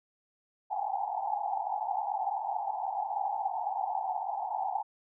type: band-pass noise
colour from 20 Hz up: white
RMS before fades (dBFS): -33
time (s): 0.7-4.83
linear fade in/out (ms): 20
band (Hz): 740 to 870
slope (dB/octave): 96
effects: none